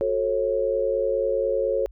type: chord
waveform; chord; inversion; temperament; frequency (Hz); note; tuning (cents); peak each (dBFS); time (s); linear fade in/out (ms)
sine; F# minor; none; equal with one note detuned; 370 / 440 / 544.2; F#4 / A4 / C#5; 0 / 0 / -32; -29 / -25 / -23; 0.01-1.86; 0
effects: added 50 Hz sine -44 dBFS peak until 1.91 s